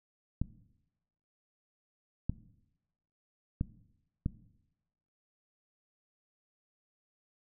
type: clicks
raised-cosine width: 5 ms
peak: -18 dBFS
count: 4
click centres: 0.416 / 2.296 / 3.611 / 4.261 s
effects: noise-tail reverb RT60 0.9 s tail -17 dB re dry